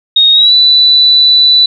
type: tone with pitch glide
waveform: sine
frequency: 3729 to 3974 Hz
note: A#7 to B7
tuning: 0 to +10 cents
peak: -3 dBFS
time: 0.16-1.66 s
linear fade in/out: 5 ms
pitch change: +110 cents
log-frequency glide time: 0.32-0.53 s
effects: none